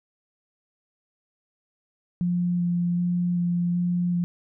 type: tone with vibrato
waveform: sine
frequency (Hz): 175.3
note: F3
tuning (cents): +7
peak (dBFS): -21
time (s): 2.21-4.24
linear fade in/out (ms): 0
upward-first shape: square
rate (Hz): 1.3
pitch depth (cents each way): 9
effects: none